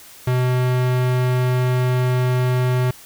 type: tone with low-pass filter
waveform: square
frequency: 126.1 Hz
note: B2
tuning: 36 cents sharp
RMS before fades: -18 dBFS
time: 0.27-2.91 s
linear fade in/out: 5 ms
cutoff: 3200 Hz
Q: 0.66
effects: white hiss -43 dBFS RMS until 3.05 s